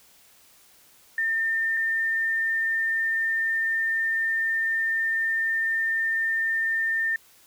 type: tone pair in turn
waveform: sine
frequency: 1806 / 1806 Hz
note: A6 / A6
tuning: +45 / +45 cents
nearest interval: unison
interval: 0 cents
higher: neither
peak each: -22 dBFS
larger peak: neither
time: 1.18-1.77 / 1.77-7.16 s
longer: second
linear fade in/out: 2 ms
effects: white hiss -56 dBFS RMS until 7.46 s